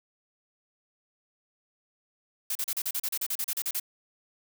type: noise bursts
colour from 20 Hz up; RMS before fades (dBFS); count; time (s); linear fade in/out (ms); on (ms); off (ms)
blue; -30; 15; 2.5-3.799; 5; 53; 36
effects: none